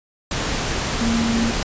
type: tone in noise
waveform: sine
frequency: 229.7 Hz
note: A#3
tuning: 25 cents flat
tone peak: -18 dBFS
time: 1.01-1.51 s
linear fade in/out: 2 ms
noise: pink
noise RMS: -23 dBFS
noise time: 0.31-1.63 s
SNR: +2 dB
effects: resampled to 16000 Hz